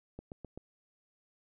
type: click train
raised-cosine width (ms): 2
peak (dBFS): -30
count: 4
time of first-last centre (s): 0.19-0.576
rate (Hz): 7.78
effects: none